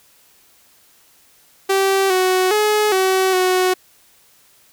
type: tone with pitch steps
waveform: sawtooth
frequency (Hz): 388 / 371 / 423.2 / 377.9 / 368.9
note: G4 / F#4 / G#4 / F#4 / F#4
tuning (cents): -18 / +5 / +33 / +37 / -5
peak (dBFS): -10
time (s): 1.69-3.74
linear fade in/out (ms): 10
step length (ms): 410
effects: white hiss -53 dBFS RMS until 4.72 s